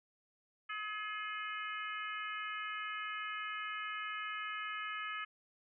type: harmonic tone with a mistuned harmonic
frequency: 424.9 Hz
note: G#4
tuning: 40 cents sharp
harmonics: 3 / 4 / 5 / 6 / 7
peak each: -42 / -44 / -46 / -48 / -49 dBFS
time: 0.69-5.25 s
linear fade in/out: 10 ms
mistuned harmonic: 6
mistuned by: -28 cents
effects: none